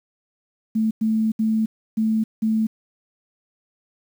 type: tone bursts at uneven times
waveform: sine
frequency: 220 Hz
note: A3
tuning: in tune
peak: -17 dBFS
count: 5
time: 0.75-0.91 / 1.01-1.32 / 1.39-1.66 / 1.97-2.24 / 2.42-2.67 s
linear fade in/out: 10 ms
effects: 8-bit